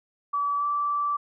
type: tone with pitch glide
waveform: sine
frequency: 1148 to 1162.7 Hz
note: D6 to D6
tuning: -40 to -18 cents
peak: -23 dBFS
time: 0.33-1.17 s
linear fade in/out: 10 ms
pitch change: +22 cents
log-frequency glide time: 0.58-0.64 s
effects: none